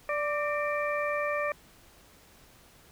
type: harmonic tone with a mistuned harmonic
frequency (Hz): 587.3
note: D5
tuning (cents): 0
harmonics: 1 / 2 / 3 / 4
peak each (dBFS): -30 / -33 / -35 / -36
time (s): 0.09-1.52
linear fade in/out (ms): 2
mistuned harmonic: 3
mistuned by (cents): +51
effects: pink hiss -57 dBFS RMS until 2.91 s